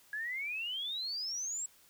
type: exponential sweep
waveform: sine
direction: up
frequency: 1661.2 to 7780 Hz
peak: -35 dBFS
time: 0.13-1.66 s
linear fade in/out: 2 ms
effects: white hiss -63 dBFS RMS until 1.89 s